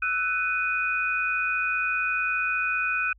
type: tone cluster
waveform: sine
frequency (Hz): 1319 / 1494 / 2485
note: E6 / F#6 / D#7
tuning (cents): +1 / +16 / -3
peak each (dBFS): -32 / -27 / -26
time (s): 0.02-3.13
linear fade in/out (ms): 5
effects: added 50 Hz sine -53 dBFS peak until 3.18 s